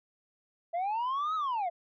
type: linear two-way sweep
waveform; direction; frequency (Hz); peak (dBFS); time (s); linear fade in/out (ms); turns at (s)
sine; up then down; 659 to 1300 to 659; -26; 0.73-1.7; 20; 1.35
effects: tanh soft clip ceiling -28 dBFS